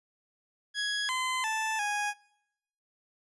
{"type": "tone with pitch steps", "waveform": "20% pulse", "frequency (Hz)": [1667, 1027, 879, 827], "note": ["G#6", "C6", "A5", "G#5"], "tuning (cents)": [6, -33, -2, -8], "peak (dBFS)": -24, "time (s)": [0.74, 2.14], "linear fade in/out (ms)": 50, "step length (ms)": 350, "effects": ["noise-tail reverb RT60 0.8 s tail -23 dB re dry", "resampled to 24000 Hz"]}